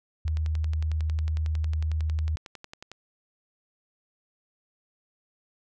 sine tone, 78.2 Hz, D#2, 9 cents sharp, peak -24 dBFS, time 0.25-2.36 s, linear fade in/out 5 ms
click train, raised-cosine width 0.2 ms, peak -24 dBFS, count 30, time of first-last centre 0.28-2.916 s, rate 11 Hz
effects none

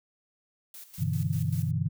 blue noise with tremolo, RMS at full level -45 dBFS, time 0.74-1.71 s, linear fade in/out 2 ms, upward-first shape square, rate 5.1 Hz, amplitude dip 70%
sine chord, E minor seventh, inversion first, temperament equal with one note detuned, 98 / 125.41 / 146.83 / 164.81 Hz, G2 / B2 / D3 / E3, 0 / +27 / 0 / 0 cents, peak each -31 dBFS, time 0.98-1.89 s, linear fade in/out 20 ms
effects none

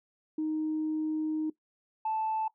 sine tone pair in turn, 311.1 / 877.1 Hz, D#4 / A5, 0 / -6 cents, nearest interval octave + tritone, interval 1794 cents, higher second, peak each -27 dBFS, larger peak neither, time 0.38-1.5 / 2.05-2.48 s, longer first, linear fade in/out 5 ms, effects noise-tail reverb RT60 0.1 s tail -18 dB re dry + tanh soft clip ceiling -24 dBFS

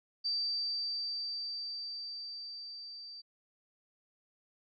sine tone with level ramp, 4654 Hz, D8, 17 cents flat, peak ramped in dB -30 to -45 dBFS, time 0.24-3.22 s, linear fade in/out 20 ms, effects none

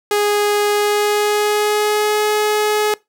sawtooth tone with pitch glide, 413.9 to 422.8 Hz, G#4 to G#4, -6 to +31 cents, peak -10 dBFS, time 0.11-2.94 s, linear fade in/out 2 ms, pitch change +37 cents, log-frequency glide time 0.7-2.24 s, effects noise-tail reverb RT60 0.2 s tail -22 dB re dry

